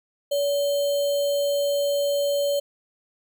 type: tone with sample-and-hold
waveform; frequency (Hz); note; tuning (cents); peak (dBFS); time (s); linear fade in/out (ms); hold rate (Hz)
sine; 570; C#5; +48; -20; 0.31-2.6; 10; 3675
effects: none